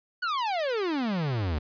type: exponential sweep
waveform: 45% pulse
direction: down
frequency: 1512 to 70.4 Hz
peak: -26 dBFS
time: 0.22-1.59 s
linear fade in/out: 10 ms
effects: resampled to 11025 Hz + 11-bit